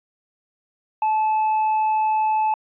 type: tone with tanh clipping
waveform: sine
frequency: 867 Hz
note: A5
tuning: 26 cents flat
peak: -18 dBFS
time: 1.02-2.54 s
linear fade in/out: 2 ms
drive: 3 dB
effects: resampled to 8000 Hz